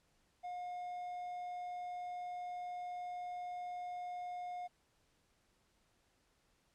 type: tone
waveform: triangle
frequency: 716 Hz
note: F5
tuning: 43 cents sharp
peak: -39 dBFS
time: 0.43-4.68 s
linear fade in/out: 20 ms
effects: pink hiss -75 dBFS RMS until 6.74 s + low-pass 10000 Hz 12 dB/octave